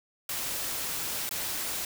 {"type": "noise with dropouts", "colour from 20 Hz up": "white", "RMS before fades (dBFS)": -33, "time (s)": [0.29, 1.85], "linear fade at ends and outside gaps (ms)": 2, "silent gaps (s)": [1.292, 1.31], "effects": []}